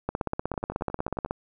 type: two click trains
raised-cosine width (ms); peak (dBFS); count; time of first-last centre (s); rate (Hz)
1; -24 / -13; 9 / 21; 0.54-1.261 / 0.09-1.31; 11.1 / 16.4
effects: none